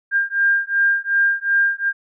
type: beating tone pair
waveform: sine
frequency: 1600 / 1602.7 Hz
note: G6 / G6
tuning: +35 / +38 cents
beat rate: 2.7 Hz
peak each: -18 dBFS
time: 0.11-1.93 s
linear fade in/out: 50 ms
effects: none